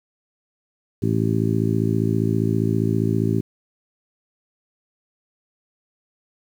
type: harmonic tone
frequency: 55 Hz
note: A1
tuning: in tune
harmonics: 2 / 3 / 4 / 5 / 6 / 7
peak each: -22 / -24 / -25 / -26 / -27 / -27 dBFS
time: 1.02-3.41 s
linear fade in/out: 10 ms
effects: 8-bit